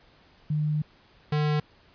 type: tone pair in turn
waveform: sine / square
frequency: 151.4 / 150.27 Hz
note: D#3 / D3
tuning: -47 / +40 cents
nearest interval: unison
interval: 13 cents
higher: first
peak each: -23 / -23 dBFS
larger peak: neither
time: 0.5-0.82 / 1.32-1.6 s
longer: first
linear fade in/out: 5 ms
effects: pink hiss -58 dBFS RMS until 1.94 s + resampled to 11025 Hz